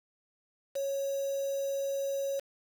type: tone with quantisation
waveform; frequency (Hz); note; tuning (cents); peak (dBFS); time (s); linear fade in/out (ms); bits
sine; 551; C#5; -11; -30; 0.75-2.4; 10; 7
effects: none